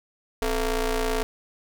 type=ring-modulated tone; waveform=sawtooth; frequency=233.1 Hz; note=A#3; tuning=in tune; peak=-16 dBFS; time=0.42-1.23 s; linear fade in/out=0 ms; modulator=204 Hz; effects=none